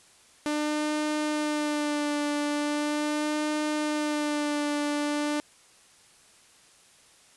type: tone with vibrato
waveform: sawtooth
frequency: 297.9 Hz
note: D4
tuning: 25 cents sharp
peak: -22 dBFS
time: 0.46-5.4 s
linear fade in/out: 0 ms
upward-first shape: sine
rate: 0.4 Hz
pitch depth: 28 cents each way
effects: white hiss -57 dBFS RMS until 7.36 s + resampled to 24000 Hz